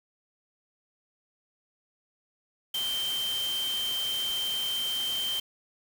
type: tone in noise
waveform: sine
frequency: 3131 Hz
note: G7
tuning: 3 cents flat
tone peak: -28 dBFS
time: 2.74-5.4 s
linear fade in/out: 5 ms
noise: white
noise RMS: -38 dBFS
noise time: 2.74-5.4 s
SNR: +7 dB
effects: none